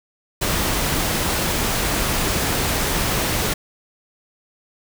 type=noise; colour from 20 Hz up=pink; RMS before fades=-21 dBFS; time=0.41-3.54 s; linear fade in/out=10 ms; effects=none